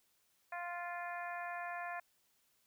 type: harmonic tone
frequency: 349.2 Hz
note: F4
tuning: in tune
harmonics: 2 / 3 / 4 / 5 / 6 / 7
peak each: -43 / -47 / -50 / -46 / -54 / -53 dBFS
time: 0.52-2 s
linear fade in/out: 5 ms
effects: white hiss -75 dBFS RMS until 2.66 s